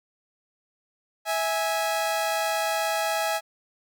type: tone pair together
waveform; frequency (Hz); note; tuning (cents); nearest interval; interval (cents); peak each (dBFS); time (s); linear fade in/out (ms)
sawtooth; 652.7 / 830; E5 / G#5; -17 / -1; major third; 416; -23 / -23; 1.25-3.41; 50
effects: none